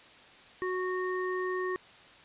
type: harmonic tone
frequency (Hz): 368.5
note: F#4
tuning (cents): -7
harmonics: 1 / 3 / 5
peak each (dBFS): -31 / -37 / -38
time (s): 0.62-1.76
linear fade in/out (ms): 0
effects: white hiss -54 dBFS RMS until 2.24 s + resampled to 8000 Hz